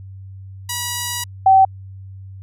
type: tone pair in turn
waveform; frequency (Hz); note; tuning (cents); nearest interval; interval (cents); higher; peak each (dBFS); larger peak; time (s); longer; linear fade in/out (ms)
5% pulse / sine; 968 / 768.3; B5 / G5; -35 / -35; major third; 400; first; -10 / -7; second; 0.69-1.24 / 1.46-1.65; first; 5
effects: added 96 Hz sine -33 dBFS peak until 2.42 s